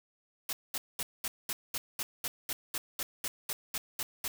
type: noise bursts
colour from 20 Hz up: white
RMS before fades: -35 dBFS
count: 16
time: 0.49-4.28 s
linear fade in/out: 2 ms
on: 40 ms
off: 210 ms
effects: none